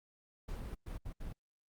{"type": "noise bursts at uneven times", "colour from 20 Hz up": "brown", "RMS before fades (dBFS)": -42, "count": 4, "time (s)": [[0.48, 0.75], [0.86, 0.98], [1.05, 1.13], [1.2, 1.33]], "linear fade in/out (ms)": 10, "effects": ["Opus 48 kbps"]}